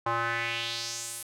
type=tone with band-pass filter sweep; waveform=square; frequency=116.54 Hz; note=A#2; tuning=in tune; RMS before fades=-32 dBFS; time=0.06-1.23 s; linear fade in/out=5 ms; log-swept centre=1000 to 11000 Hz; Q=2.7; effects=none